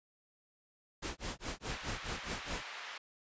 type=noise with tremolo; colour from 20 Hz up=pink; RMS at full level=-38 dBFS; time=1.02-2.65 s; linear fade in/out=10 ms; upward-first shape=sine; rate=4.8 Hz; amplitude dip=100%
type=band-pass noise; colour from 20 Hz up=white; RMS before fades=-46 dBFS; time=1.7-2.98 s; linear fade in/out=5 ms; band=880 to 2500 Hz; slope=12 dB/octave
effects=resampled to 16000 Hz